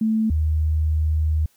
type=tone pair in turn; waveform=sine; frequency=220 / 77.78 Hz; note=A3 / D#2; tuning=0 / 0 cents; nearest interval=octave + tritone; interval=1800 cents; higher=first; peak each=-17 dBFS; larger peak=neither; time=0.01-0.3 / 0.3-1.46 s; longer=second; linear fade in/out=5 ms; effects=white hiss -61 dBFS RMS until 1.56 s